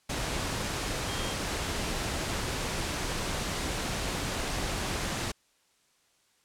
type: tone in noise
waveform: sine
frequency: 3210 Hz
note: G7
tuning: 40 cents sharp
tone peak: -41 dBFS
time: 1.08-1.34 s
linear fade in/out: 10 ms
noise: pink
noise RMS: -32 dBFS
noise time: 0.09-5.32 s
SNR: -12 dB
effects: white hiss -68 dBFS RMS until 6.44 s + low-pass 9000 Hz 12 dB/octave